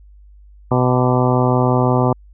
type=harmonic tone with a mistuned harmonic; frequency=125.7 Hz; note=B2; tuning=31 cents sharp; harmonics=1 / 2 / 3 / 4 / 5 / 6 / 7 / 8 / 9; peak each=-16 / -19 / -21 / -22 / -23 / -24 / -24 / -25 / -26 dBFS; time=0.71-2.13 s; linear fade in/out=5 ms; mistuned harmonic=9; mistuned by=+56 cents; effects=added 50 Hz sine -41 dBFS peak until 2.33 s